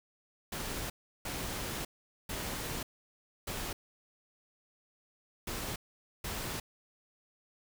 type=noise bursts at uneven times; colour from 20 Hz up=pink; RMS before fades=-38 dBFS; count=6; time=0.52-0.9 / 1.25-1.85 / 2.29-2.83 / 3.47-3.73 / 5.47-5.76 / 6.24-6.6 s; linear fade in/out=5 ms; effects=none